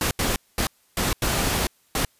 pink noise bursts at uneven times, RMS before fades -23 dBFS, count 6, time 0.01-0.11 / 0.19-0.36 / 0.58-0.67 / 0.97-1.13 / 1.22-1.67 / 1.95-2.05 s, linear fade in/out 2 ms, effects white hiss -62 dBFS RMS until 2.19 s + resampled to 32000 Hz

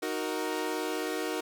sawtooth chord, D# minor, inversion none, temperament equal, 311.1 / 370 / 466.2 Hz, D#4 / F#4 / A#4, 0 / 0 / 0 cents, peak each -31 dBFS, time 0.02-1.41 s, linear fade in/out 10 ms, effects none

